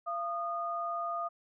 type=tone pair together; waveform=sine; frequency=684.7 / 1227 Hz; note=F5 / D#6; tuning=-34 / -25 cents; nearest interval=minor seventh; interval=1009 cents; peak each=-36 / -34 dBFS; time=0.06-1.29 s; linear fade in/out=20 ms; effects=none